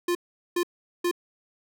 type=tone bursts; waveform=square; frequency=350.5 Hz; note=F4; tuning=6 cents sharp; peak=-23 dBFS; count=3; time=0.08-1.113 s; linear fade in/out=5 ms; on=71 ms; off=410 ms; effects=none